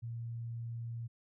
sine tone, 116.54 Hz, A#2, in tune, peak -38 dBFS, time 0.02-1.08 s, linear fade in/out 20 ms, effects none

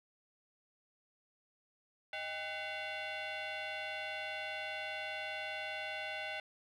sine tone with frequency modulation, 625 Hz, D#5, 8 cents sharp, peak -37 dBFS, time 2.13-6.4 s, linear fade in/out 2 ms, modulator 710 Hz, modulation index 3.9, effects tanh soft clip ceiling -35 dBFS + 12-bit

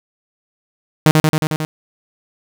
sawtooth tone with echo, 155.56 Hz, D#3, in tune, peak -3 dBFS, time 1.06-1.11 s, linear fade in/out 0 ms, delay 90 ms, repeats 6, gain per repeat -2 dB, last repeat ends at 1.65 s, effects none

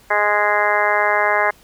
harmonic tone, 207.7 Hz, G#3, in tune, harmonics 2 / 3 / 4 / 5 / 6 / 7 / 8 / 9 / 10, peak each -26 / -21 / -21 / -22 / -25 / -27 / -21 / -26 / -23 dBFS, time 0.1-1.51 s, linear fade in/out 10 ms, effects pink hiss -50 dBFS RMS until 1.63 s

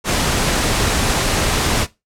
pink noise, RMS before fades -17 dBFS, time 0.04-1.87 s, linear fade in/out 50 ms, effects noise-tail reverb RT60 0.2 s tail -17 dB re dry + low-pass 10000 Hz 12 dB/octave

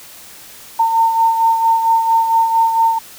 sine beating tone pair, 907 / 911.4 Hz, A#5 / A#5, -48 / -39 cents, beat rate 4.4 Hz, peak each -11 / -20 dBFS, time 0.79-2.99 s, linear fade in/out 10 ms, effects white hiss -38 dBFS RMS until 3.18 s

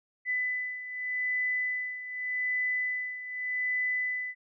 sine beating tone pair, 2000 / 2000.84 Hz, B6 / B6, +21 / +22 cents, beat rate 0.84 Hz, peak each -30 / -35 dBFS, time 0.25-4.35 s, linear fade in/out 50 ms, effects none

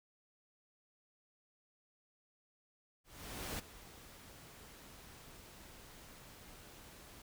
pink noise with ADSR envelope, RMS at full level -41 dBFS, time 3.04-7.22 s, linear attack 550 ms, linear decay 12 ms, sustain -15 dB, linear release 4 ms, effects none

